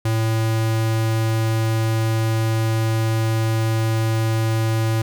square tone, 111.8 Hz, A2, 28 cents sharp, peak -18 dBFS, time 0.05-5.02 s, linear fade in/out 5 ms, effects none

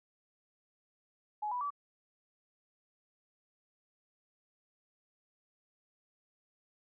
sine tone with pitch steps, 843 / 985.3 / 1151.6 Hz, G#5 / B5 / D6, +26 / -4 / -34 cents, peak -33 dBFS, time 1.42-1.705 s, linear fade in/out 10 ms, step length 95 ms, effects none

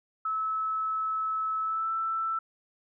sine tone with pitch glide, 1300 to 1327.3 Hz, E6 to E6, -24 to +12 cents, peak -27 dBFS, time 0.25-2.39 s, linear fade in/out 5 ms, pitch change +36 cents, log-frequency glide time 1.61-1.92 s, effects none

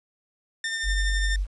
sawtooth tone with tremolo, 1805 Hz, A6, 44 cents sharp, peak -22 dBFS, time 0.64-1.36 s, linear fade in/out 2 ms, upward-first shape sine, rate 12 Hz, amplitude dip 35%
sine tone, 47.72 Hz, G1, 46 cents flat, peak -22 dBFS, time 0.83-1.47 s, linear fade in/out 50 ms
effects resampled to 22050 Hz + 9-bit

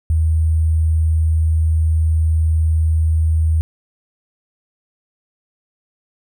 sine tone with sample-and-hold, 79.7 Hz, D#2, 42 cents sharp, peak -12 dBFS, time 0.1-3.61 s, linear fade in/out 0 ms, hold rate 8820 Hz, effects none

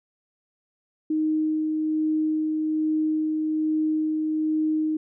sine tone with tremolo, 311.1 Hz, D#4, in tune, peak -20 dBFS, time 1.1-4.97 s, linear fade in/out 5 ms, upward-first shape sine, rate 1.2 Hz, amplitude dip 25%, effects none

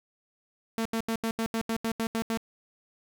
sawtooth tone bursts, 225.9 Hz, A3, 46 cents sharp, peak -23 dBFS, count 11, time 0.78-2.373 s, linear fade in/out 0 ms, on 73 ms, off 79 ms, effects none

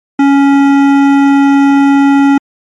sine tone with hard clipping, 278.6 Hz, C#4, 9 cents sharp, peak -6 dBFS, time 0.19-2.38 s, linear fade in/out 5 ms, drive 14 dB, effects MP3 48 kbps

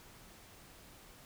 silence, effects pink hiss -57 dBFS RMS until 1.25 s

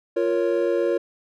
triangle chord, Bb minor, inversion second, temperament equal, 349.2 / 466.2 / 554.4 Hz, F4 / Bb4 / Db5, 0 / 0 / 0 cents, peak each -21 / -22 / -22 dBFS, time 0.16-0.98 s, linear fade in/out 10 ms, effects none

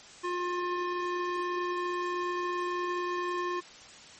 square tone with band-pass filter, 355.1 Hz, F4, 29 cents sharp, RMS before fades -32 dBFS, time 0.23-3.61 s, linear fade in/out 20 ms, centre 1100 Hz, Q 0.96, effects white hiss -50 dBFS RMS until 4.19 s + MP3 32 kbps

